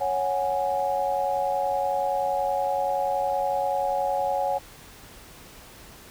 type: chord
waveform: sine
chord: C# suspended fourth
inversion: none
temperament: equal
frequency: 554.4 / 740 / 830.6 Hz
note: C#5 / F#5 / G#5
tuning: 0 / 0 / 0 cents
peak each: -27 dBFS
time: 0-4.59 s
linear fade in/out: 20 ms
effects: pink hiss -47 dBFS RMS until 6.1 s

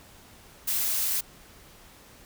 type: noise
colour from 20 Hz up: blue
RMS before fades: -27 dBFS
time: 0.67-1.21 s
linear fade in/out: 10 ms
effects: pink hiss -52 dBFS RMS until 2.25 s

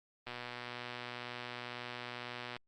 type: click train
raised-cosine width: 0.3 ms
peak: -26 dBFS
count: 281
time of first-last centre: 0.27-2.565 s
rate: 122 Hz
effects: Opus 24 kbps

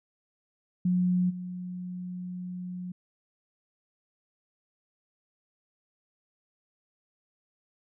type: tone with level steps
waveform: sine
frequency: 180.4 Hz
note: F#3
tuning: 44 cents flat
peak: -22 / -34 dBFS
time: 0.85-2.92 s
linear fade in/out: 5 ms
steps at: 1.29 s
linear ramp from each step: 20 ms
effects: none

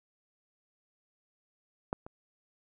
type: clicks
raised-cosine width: 1 ms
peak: -17 / -30 dBFS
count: 2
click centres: 1.929 / 2.065 s
effects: none

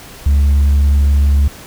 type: tone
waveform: sine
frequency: 70.8 Hz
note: C#2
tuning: 37 cents sharp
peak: -5 dBFS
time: 0.26-1.48 s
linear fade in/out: 5 ms
effects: tanh soft clip ceiling -7 dBFS + pink hiss -35 dBFS RMS until 1.66 s

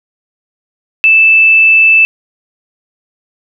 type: tone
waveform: sine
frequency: 2637 Hz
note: E7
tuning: in tune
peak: -3 dBFS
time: 1.04-2.05 s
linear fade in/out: 0 ms
effects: none

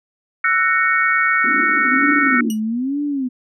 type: chord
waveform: sine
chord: F# dominant seventh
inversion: third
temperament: just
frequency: 1332 / 1480 / 1850 / 2220 Hz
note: E6 / F#6 / A#6 / C#7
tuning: +18 / 0 / -14 / +2 cents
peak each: -19 dBFS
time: 0.44-2.41 s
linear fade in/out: 5 ms
type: band-pass noise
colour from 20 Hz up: white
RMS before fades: -26 dBFS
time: 1.44-2.51 s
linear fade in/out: 5 ms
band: 240 to 320 Hz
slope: 48 dB/octave
type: tone with vibrato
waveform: sine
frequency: 251.3 Hz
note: B3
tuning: 30 cents sharp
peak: -18 dBFS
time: 1.9-3.29 s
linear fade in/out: 20 ms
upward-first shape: sine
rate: 1.1 Hz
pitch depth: 260 cents each way
type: tone with exponential decay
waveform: 15% pulse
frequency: 2911 Hz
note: F#7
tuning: 29 cents flat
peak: -17 dBFS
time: 2.5-2.6 s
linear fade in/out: 2 ms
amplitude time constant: 21 ms
effects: none

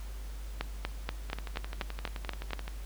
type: two click trains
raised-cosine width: 0.3 ms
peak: -23 / -16 dBFS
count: 17 / 9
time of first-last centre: 1.3-2.679 / 0.61-2.533 s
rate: 11.6 / 4.16 Hz
effects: added 50 Hz sine -38 dBFS peak until 2.85 s + pink hiss -53 dBFS RMS until 2.85 s

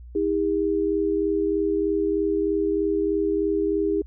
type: tone pair together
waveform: sine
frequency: 320 / 403.2 Hz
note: D#4 / G4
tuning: +49 / +49 cents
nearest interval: major third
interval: 400 cents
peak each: -24 / -22 dBFS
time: 0.15-4.02 s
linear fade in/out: 5 ms
effects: added 60 Hz sine -39 dBFS peak until 4.06 s

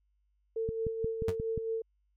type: tone with tremolo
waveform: sine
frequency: 450 Hz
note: A4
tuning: 39 cents sharp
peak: -29 dBFS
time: 0.56-1.82 s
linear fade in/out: 5 ms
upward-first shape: sine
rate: 4.5 Hz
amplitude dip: 45%
type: click train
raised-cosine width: 5 ms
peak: -23 dBFS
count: 6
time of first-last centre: 0.69-1.577 s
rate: 5.64 Hz
type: tone with exponential decay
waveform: 35% pulse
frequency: 93.3 Hz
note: F#2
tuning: 15 cents sharp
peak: -26 dBFS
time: 1.28-1.36 s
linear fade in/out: 5 ms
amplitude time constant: 16 ms
effects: added 50 Hz sine -70 dBFS peak until 2.16 s + MP3 96 kbps

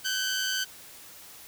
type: tone pair together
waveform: 15% pulse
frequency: 1522 / 1612.5 Hz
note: F#6 / G6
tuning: +48 / +48 cents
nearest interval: minor second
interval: 100 cents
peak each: -21 / -29 dBFS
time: 0.04-0.65 s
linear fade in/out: 20 ms
effects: white hiss -48 dBFS RMS until 1.47 s

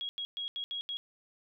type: tone bursts at uneven times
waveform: sine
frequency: 3305 Hz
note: G#7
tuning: 9 cents flat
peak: -34 dBFS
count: 6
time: 0.01-0.09 / 0.18-0.25 / 0.37-0.48 / 0.56-0.64 / 0.71-0.81 / 0.89-0.97 s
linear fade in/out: 0 ms
effects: none

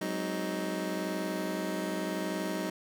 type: chord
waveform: 25% pulse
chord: Ab dominant seventh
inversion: third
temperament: just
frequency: 186.89 / 207.7 / 259.6 / 311.5 Hz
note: Gb3 / Ab3 / C4 / Eb4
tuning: +18 / 0 / -13 / +2 cents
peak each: -32 / -37 / -38 / -32 dBFS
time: 0.01-2.7 s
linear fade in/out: 5 ms
effects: none

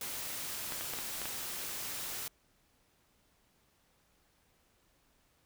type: noise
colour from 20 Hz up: white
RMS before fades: -40 dBFS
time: 0.01-2.28 s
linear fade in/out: 2 ms
type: clicks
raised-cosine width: 0.3 ms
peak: -23 dBFS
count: 6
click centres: 0.722 / 0.81 / 0.936 / 0.988 / 1.217 / 1.256 s
effects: pink hiss -71 dBFS RMS until 5.45 s

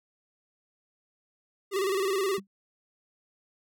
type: tone with vibrato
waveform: square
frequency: 388.5 Hz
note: G4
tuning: 16 cents flat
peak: -26 dBFS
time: 1.71-2.4 s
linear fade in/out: 50 ms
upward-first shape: square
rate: 19 Hz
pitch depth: 66 cents each way
type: tone with exponential decay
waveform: sine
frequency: 196 Hz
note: G3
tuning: in tune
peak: -32 dBFS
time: 2.38-2.47 s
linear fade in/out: 2 ms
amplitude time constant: 19 ms
effects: none

